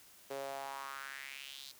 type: tone with high-pass filter sweep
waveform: sawtooth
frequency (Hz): 137.1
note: C#3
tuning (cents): -19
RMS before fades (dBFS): -45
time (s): 0.3-1.72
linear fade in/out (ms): 10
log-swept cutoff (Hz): 460 to 4300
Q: 3.6
effects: white hiss -60 dBFS RMS until 1.79 s